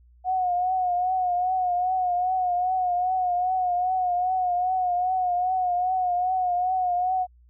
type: tone with vibrato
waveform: sine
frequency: 729 Hz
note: F#5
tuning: 26 cents flat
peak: -21 dBFS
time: 0.24-7.27 s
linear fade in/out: 50 ms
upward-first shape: triangle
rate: 2.5 Hz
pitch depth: 59 cents each way
effects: added 60 Hz sine -52 dBFS peak until 7.49 s